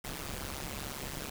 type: noise with amplitude modulation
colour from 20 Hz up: pink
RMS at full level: -36 dBFS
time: 0.04-1.3 s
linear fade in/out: 5 ms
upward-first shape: sine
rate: 139 Hz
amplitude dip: 95%
effects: none